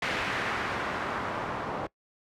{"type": "noise with low-pass filter sweep", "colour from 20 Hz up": "white", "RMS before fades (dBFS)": -32, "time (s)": [0.02, 1.87], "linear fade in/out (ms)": 5, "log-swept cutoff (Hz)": [2200, 900], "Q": 1.2, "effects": ["noise-tail reverb RT60 0.1 s tail -22 dB re dry", "high-pass 60 Hz 12 dB/octave"]}